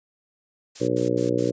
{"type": "noise bursts", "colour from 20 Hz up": "blue", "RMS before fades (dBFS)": -36, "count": 4, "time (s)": [0.75, 1.507], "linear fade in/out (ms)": 10, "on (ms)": 130, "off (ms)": 79}
{"type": "harmonic tone", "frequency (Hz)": 60.8, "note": "B1", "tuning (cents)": -26, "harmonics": [2, 3, 4, 5, 6, 7, 8, 9], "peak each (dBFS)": [-30, -32, -32, -26, -28, -29, -26, -30], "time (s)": [0.8, 1.52], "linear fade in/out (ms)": 20}
{"effects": ["resampled to 16000 Hz"]}